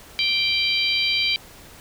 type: harmonic tone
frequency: 784 Hz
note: G5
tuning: in tune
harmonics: 3 / 4 / 5 / 6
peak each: -23 / -24 / -25 / -26 dBFS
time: 0.19-1.36 s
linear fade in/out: 0 ms
effects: pink hiss -45 dBFS RMS until 1.8 s